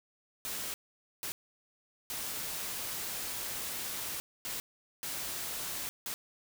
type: noise bursts at uneven times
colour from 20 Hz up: white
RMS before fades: -38 dBFS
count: 6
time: 0.45-0.74 / 1.23-1.32 / 2.1-4.2 / 4.45-4.6 / 5.03-5.89 / 6.06-6.14 s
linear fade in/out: 0 ms
effects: none